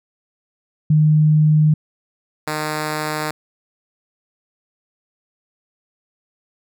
sine / 5% pulse tone pair in turn, 153.3 / 153.3 Hz, D#3 / D#3, -25 / -25 cents, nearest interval unison, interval 0 cents, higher neither, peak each -10 dBFS, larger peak neither, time 0.9-1.74 / 2.47-3.31 s, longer neither, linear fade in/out 5 ms, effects none

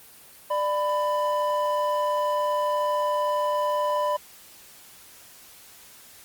triangle tone pair together, 593.4 / 998 Hz, D5 / B5, +18 / +18 cents, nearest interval major sixth, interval 900 cents, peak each -23 dBFS, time 0.5-4.17 s, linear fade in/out 10 ms, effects white hiss -49 dBFS RMS until 6.24 s + Opus 32 kbps

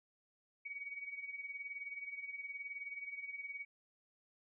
sine tone with tremolo, 2254 Hz, C#7, 28 cents sharp, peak -40 dBFS, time 0.65-3.65 s, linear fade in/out 10 ms, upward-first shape sine, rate 19 Hz, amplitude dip 70%, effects none

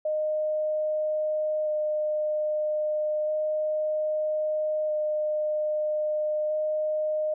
sine tone with vibrato, 612 Hz, D#5, 29 cents flat, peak -24 dBFS, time 0.05-7.34 s, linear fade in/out 5 ms, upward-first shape square, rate 0.31 Hz, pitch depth 8 cents each way, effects none

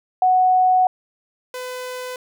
sine / sawtooth tone pair in turn, 740 / 503.7 Hz, F#5 / B4, 0 / +34 cents, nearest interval perfect fifth, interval 666 cents, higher first, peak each -12 / -24 dBFS, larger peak first, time 0.22-0.87 / 1.54-2.16 s, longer first, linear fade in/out 2 ms, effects none

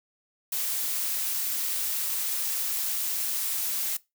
blue noise, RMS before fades -29 dBFS, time 0.52-3.97 s, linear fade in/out 5 ms, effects noise-tail reverb RT60 0.2 s tail -20 dB re dry

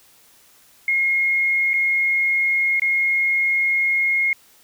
sine tone with dropouts, 2150 Hz, C7, 47 cents sharp, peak -16 dBFS, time 0.88-4.33 s, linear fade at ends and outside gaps 2 ms, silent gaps 1.734-1.739 / 2.797-2.819 s, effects white hiss -53 dBFS RMS until 4.63 s

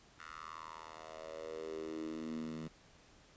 10% pulse tone with high-pass filter sweep, 79.6 Hz, D#2, 40 cents sharp, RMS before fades -45 dBFS, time 0.19-2.68 s, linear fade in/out 5 ms, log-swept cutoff 1500 to 180 Hz, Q 5.1, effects pink hiss -63 dBFS RMS until 3.36 s + resampled to 16000 Hz

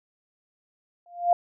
sine tone with exponential growth, 698.5 Hz, F5, in tune, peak -13 dBFS, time 1.06-1.33 s, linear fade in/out 2 ms, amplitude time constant 57 ms, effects none

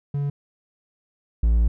triangle tone pair in turn, 142.5 / 56.55 Hz, C#3 / A1, +48 / +48 cents, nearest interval octave + major third, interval 1600 cents, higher first, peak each -20 / -13 dBFS, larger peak second, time 0.14-0.3 / 1.43-1.68 s, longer second, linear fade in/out 5 ms, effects none

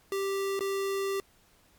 square tone with dropouts, 392 Hz, G4, in tune, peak -29 dBFS, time 0.12-1.2 s, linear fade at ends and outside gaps 1 ms, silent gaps 0.593-0.607 s, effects pink hiss -63 dBFS RMS until 1.78 s + MP3 96 kbps

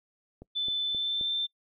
click train, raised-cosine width 2 ms, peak -31 dBFS, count 4, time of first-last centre 0.42-1.212 s, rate 3.79 Hz
sine tone with pitch glide, 3517 to 3562 Hz, A7 to A7, -1 to +21 cents, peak -27 dBFS, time 0.55-1.47 s, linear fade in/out 20 ms, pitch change +22 cents, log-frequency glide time 0.85-1.31 s
effects noise-tail reverb RT60 0.1 s tail -24 dB re dry

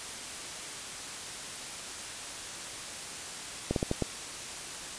slowing click train, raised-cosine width 2 ms, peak -14 dBFS, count 5, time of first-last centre 3.71-4.023 s, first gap 52 ms, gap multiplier 1.28, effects white hiss -40 dBFS RMS until 4.98 s + resampled to 22050 Hz

